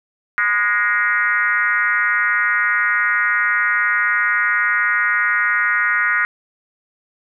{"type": "tone with frequency modulation", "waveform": "sine", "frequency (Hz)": 1661.2, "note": "G#6", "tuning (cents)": 0, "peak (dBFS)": -14, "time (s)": [0.38, 6.25], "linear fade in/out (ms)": 0, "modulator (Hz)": 214, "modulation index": 1.9, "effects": []}